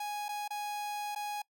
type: tone with dropouts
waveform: 45% pulse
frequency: 830 Hz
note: G#5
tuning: 1 cent flat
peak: -35 dBFS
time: 0-1.42 s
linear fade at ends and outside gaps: 5 ms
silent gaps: 0.284-0.289 / 0.479-0.505 / 1.15-1.159 s
effects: noise-tail reverb RT60 0.1 s tail -23 dB re dry

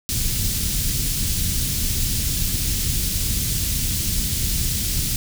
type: band-stop noise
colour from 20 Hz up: pink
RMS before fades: -22 dBFS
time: 0.09-5.16 s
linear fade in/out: 0 ms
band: 150 to 4500 Hz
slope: 12 dB/octave
effects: none

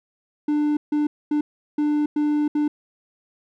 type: tone bursts at uneven times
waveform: triangle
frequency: 297.4 Hz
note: D4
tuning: 22 cents sharp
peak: -16 dBFS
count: 6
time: 0.48-0.77 / 0.92-1.07 / 1.31-1.41 / 1.78-2.06 / 2.16-2.48 / 2.55-2.68 s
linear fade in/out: 5 ms
effects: none

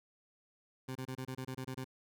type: tone bursts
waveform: 20% pulse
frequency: 130.2 Hz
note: C3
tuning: 8 cents flat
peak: -34 dBFS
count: 10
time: 0.88-1.845 s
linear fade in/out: 10 ms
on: 74 ms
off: 25 ms
effects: none

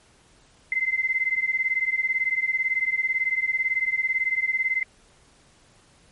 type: beating tone pair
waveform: sine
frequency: 2057 / 2075 Hz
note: C7 / C7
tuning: -30 / -15 cents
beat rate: 18 Hz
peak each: -25 / -24 dBFS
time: 0.72-4.83 s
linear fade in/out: 2 ms
effects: pink hiss -57 dBFS RMS until 6.11 s + MP3 48 kbps

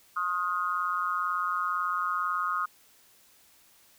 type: tone with amplitude modulation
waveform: sine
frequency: 1249 Hz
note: D#6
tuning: 6 cents sharp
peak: -22 dBFS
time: 0.16-2.66 s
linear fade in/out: 10 ms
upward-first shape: sine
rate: 178 Hz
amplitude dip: 100%
effects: white hiss -60 dBFS RMS until 3.98 s

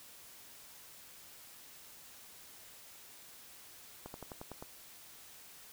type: slowing click train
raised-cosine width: 1 ms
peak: -30 dBFS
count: 7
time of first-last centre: 4.06-4.625 s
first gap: 81 ms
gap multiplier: 1.06
effects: white hiss -55 dBFS RMS until 5.72 s

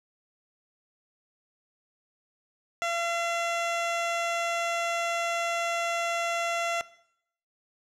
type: tone with low-pass filter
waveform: 15% pulse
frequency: 681 Hz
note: F5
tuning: 44 cents flat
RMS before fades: -29 dBFS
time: 2.82-6.81 s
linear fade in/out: 0 ms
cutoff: 6500 Hz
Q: 0.75
effects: noise-tail reverb RT60 0.7 s tail -18 dB re dry

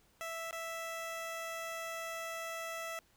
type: tone with dropouts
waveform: 15% pulse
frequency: 659.3 Hz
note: E5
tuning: in tune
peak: -33 dBFS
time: 0.21-2.99 s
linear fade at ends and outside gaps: 0 ms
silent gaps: 0.509-0.528 s
effects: pink hiss -69 dBFS RMS until 3.16 s

